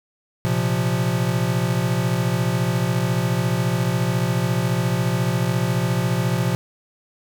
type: chord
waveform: square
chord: Bb suspended second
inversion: none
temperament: equal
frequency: 116.54 / 130.81 / 174.61 Hz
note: Bb2 / C3 / F3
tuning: 0 / 0 / 0 cents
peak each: -24 dBFS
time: 0.45-6.55 s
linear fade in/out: 0 ms
effects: none